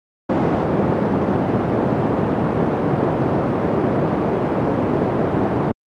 pink band-pass noise, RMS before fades -18 dBFS, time 0.29-5.72 s, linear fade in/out 10 ms, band 130 to 740 Hz, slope 12 dB/octave, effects high-pass 80 Hz 12 dB/octave + Opus 48 kbps

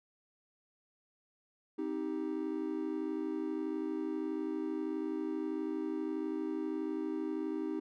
triangle chord, C minor, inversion none, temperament just, 261.6 / 314 / 392.4 Hz, C4 / Eb4 / G4, 0 / +16 / +2 cents, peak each -39 / -34 / -38 dBFS, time 1.78-7.8 s, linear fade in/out 10 ms, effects none

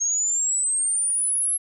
sine exponential sweep, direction up, 6460 to 11180 Hz, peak -20 dBFS, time 0-1.58 s, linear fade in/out 20 ms, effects none

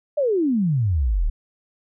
sine exponential sweep, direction down, 617 to 33.84 Hz, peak -17 dBFS, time 0.17-1.3 s, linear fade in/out 10 ms, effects none

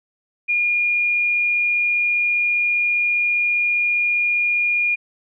sine tone, 2425 Hz, D#7, 45 cents flat, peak -16 dBFS, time 0.48-4.96 s, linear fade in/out 20 ms, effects none

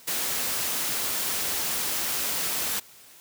white band-stop noise, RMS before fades -28 dBFS, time 0.07-2.8 s, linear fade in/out 10 ms, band 100 to 140 Hz, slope 96 dB/octave, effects white hiss -51 dBFS RMS until 3.2 s + high-pass 60 Hz 12 dB/octave

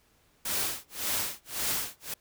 white noise with tremolo, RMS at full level -29 dBFS, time 0.45-2.14 s, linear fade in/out 5 ms, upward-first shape sine, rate 1.8 Hz, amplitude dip 100%, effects pink hiss -66 dBFS RMS until 2.2 s

